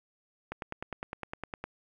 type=click train; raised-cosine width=0.5 ms; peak=-21 dBFS; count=12; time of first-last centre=0.52-1.64 s; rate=9.82 Hz; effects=10-bit